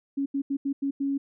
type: tone bursts at uneven times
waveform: sine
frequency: 277.2 Hz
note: C#4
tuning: in tune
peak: -24 dBFS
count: 6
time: 0.17-0.26 / 0.34-0.42 / 0.5-0.57 / 0.65-0.73 / 0.82-0.91 / 1-1.18 s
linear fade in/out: 10 ms
effects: none